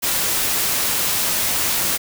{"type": "noise", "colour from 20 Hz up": "white", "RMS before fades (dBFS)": -20, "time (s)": [0.02, 1.98], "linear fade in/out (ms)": 20, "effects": []}